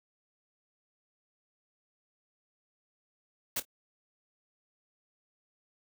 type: noise with echo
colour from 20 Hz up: white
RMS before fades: -32 dBFS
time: 3.56-3.6 s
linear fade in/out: 5 ms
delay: 26 ms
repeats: 2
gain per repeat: -15 dB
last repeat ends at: 3.652 s
effects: none